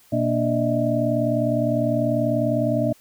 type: tone cluster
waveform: sine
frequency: 121.8 / 233.9 / 293.1 / 603 / 643 Hz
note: B2 / A#3 / D4 / D5 / E5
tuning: -24 / +6 / -3 / +46 / -43 cents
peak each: -25 dBFS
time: 0.12-2.93 s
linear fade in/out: 10 ms
effects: white hiss -55 dBFS RMS until 3 s